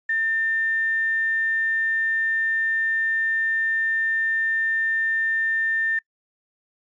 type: tone with quantisation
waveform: sine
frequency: 1800 Hz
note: A6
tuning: 39 cents sharp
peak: -20 dBFS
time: 0.09-5.99 s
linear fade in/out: 5 ms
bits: 8
effects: noise-tail reverb RT60 0.1 s tail -26 dB re dry + resampled to 16000 Hz